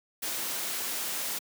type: noise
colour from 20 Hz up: white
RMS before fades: -33 dBFS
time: 0.22-1.39 s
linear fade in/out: 10 ms
effects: high-pass 200 Hz 12 dB/octave